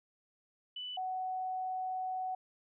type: tone pair in turn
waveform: sine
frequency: 2984 / 746 Hz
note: F#7 / F#5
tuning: +14 / +14 cents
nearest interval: 2 octaves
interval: 2400 cents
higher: first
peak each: -39 / -34 dBFS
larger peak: second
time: 0.76-0.97 / 0.97-2.35 s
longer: second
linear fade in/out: 5 ms
effects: none